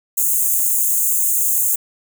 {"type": "high-pass noise", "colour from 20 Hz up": "white", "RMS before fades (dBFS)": -17, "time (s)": [0.17, 1.76], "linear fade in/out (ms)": 10, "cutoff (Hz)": 6500, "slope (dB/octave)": 96, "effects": []}